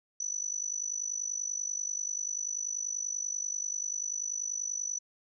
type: tone with amplitude modulation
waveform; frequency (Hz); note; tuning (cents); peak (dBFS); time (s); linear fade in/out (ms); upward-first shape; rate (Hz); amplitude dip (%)
sine; 5960; F#8; +12; -28; 0.2-4.99; 5; sine; 50.3; 90
effects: none